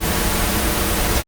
pink noise with comb filter, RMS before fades -18 dBFS, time 0-1.23 s, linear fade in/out 50 ms, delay 7.6 ms, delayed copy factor -0.8, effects Opus 24 kbps

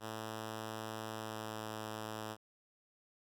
5% pulse tone with pitch glide, 110 to 108.93 Hz, A2 to A2, 0 to -17 cents, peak -30 dBFS, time 0-2.37 s, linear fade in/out 50 ms, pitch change -17 cents, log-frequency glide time 1.11-1.66 s, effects none

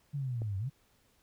sine linear two-way sweep, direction down then up, 146.83 to 93 to 146.83 Hz, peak -32 dBFS, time 0.13-0.7 s, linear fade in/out 20 ms, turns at 0.58 s
click, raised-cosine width 2 ms, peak -30 dBFS, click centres 0.419 s
effects pink hiss -69 dBFS RMS until 1.22 s

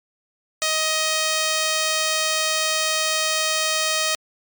5% pulse tone, 628 Hz, D#5, 16 cents sharp, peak -8 dBFS, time 0.62-4.15 s, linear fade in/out 0 ms, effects MP3 96 kbps

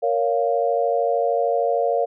sine chord, Bb minor, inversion none, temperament just, 466.2 / 559.4 / 699.2 Hz, Bb4 / Db5 / F5, 0 / +16 / +2 cents, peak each -22 dBFS, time 0.02-2.06 s, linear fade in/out 20 ms, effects none

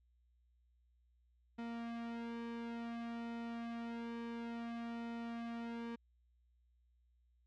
sawtooth tone with flanger, 233.1 Hz, A#3, in tune, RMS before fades -44 dBFS, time 1.58-5.96 s, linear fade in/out 10 ms, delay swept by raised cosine 1.8 to 2.8 ms, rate 0.57 Hz, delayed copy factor -0.85, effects added 60 Hz sine -70 dBFS peak until 7.46 s + low-pass 3000 Hz 12 dB/octave

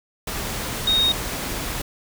sine tone in noise, 3729 Hz, A#7, in tune, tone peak -16 dBFS, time 0.87-1.12 s, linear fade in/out 5 ms, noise pink, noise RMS -28 dBFS, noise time 0.27-1.82 s, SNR +9 dB, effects none

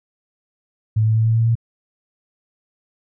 sine tone with pitch steps, 109.1 / 110.3 / 111.52 / 112.75 / 114 / 115.25 Hz, A2 / A2 / A2 / A2 / A#2 / A#2, -14 / +5 / +24 / +43 / -38 / -19 cents, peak -13 dBFS, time 0.96-1.554 s, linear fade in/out 10 ms, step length 99 ms, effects none

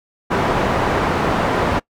white low-pass noise, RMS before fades -18 dBFS, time 0.3-1.8 s, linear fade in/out 20 ms, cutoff 1000 Hz, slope 12 dB/octave, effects noise-tail reverb RT60 0.1 s tail -23 dB re dry

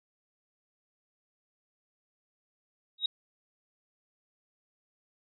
sine tone with exponential growth, 3800 Hz, A#7, 33 cents sharp, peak -21 dBFS, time 2.98-3.06 s, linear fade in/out 5 ms, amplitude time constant 17 ms, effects none

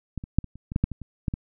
clicks, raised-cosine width 5 ms, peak -18 / -23 / -6 / -25 / -30 / -20 / -10 / -8 / -20 / -25 / -12 / -16 dBFS, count 12, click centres 0.177 / 0.239 / 0.386 / 0.443 / 0.556 / 0.719 / 0.761 / 0.84 / 0.917 / 1.017 / 1.282 / 1.339 s, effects none

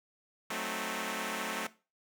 5% pulse chord, F# diminished seventh, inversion none, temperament equal, 185 / 220 / 261.6 / 311.1 Hz, F#3 / A3 / C4 / Eb4, 0 / 0 / 0 / 0 cents, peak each -29 / -26 / -29 / -32 dBFS, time 0.5-1.67 s, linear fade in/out 5 ms, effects noise-tail reverb RT60 0.3 s tail -17 dB re dry

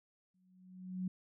sine tone with exponential growth, 184.5 Hz, F#3, 5 cents flat, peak -33 dBFS, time 0.34-1.08 s, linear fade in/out 5 ms, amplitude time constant 160 ms, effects none

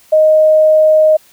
sine tone, 622.3 Hz, D#5, in tune, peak -5 dBFS, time 0.12-1.17 s, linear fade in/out 10 ms, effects white hiss -47 dBFS RMS until 1.32 s

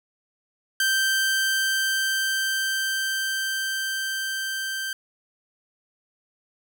sawtooth tone with level ramp, 1563 Hz, G6, 6 cents flat, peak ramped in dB -16 to -24 dBFS, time 0.8-4.93 s, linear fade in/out 2 ms, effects none

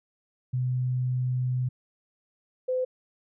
sine tone pair in turn, 126.5 / 510.1 Hz, B2 / C5, +42 / -44 cents, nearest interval 2 octaves, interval 2414 cents, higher second, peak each -24 dBFS, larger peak neither, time 0.53-1.69 / 2.68-2.85 s, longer first, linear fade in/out 10 ms, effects none

